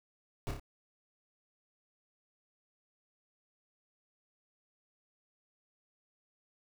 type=noise with echo; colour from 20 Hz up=brown; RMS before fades=-35 dBFS; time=0.47-0.51 s; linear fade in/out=0 ms; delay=29 ms; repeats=3; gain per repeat=-4 dB; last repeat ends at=0.597 s; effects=none